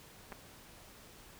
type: clicks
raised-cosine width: 0.5 ms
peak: -30 dBFS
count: 2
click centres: 0.321 / 0.326 s
effects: pink hiss -56 dBFS RMS until 1.39 s